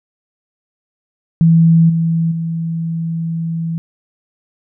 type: tone with level steps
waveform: sine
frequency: 164.81 Hz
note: E3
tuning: in tune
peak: -6 / -12 / -17 dBFS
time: 1.41-3.78 s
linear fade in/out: 0 ms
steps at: 1.89 / 2.31 s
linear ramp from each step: 10 ms
effects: none